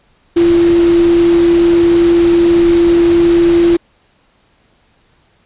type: tone in noise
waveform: sine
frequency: 341.4 Hz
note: F4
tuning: 39 cents flat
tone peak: -6 dBFS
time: 0.36-3.77 s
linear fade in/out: 10 ms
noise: pink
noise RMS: -23 dBFS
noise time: 0.36-3.77 s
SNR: +14 dB
effects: pink hiss -54 dBFS RMS until 5.45 s + resampled to 8000 Hz